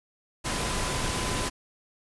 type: tone in noise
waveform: sine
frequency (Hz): 1011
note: B5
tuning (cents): +40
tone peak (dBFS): -38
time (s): 0.44-1.5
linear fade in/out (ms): 20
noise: pink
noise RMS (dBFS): -29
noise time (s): 0.44-1.5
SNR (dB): -12
effects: resampled to 24000 Hz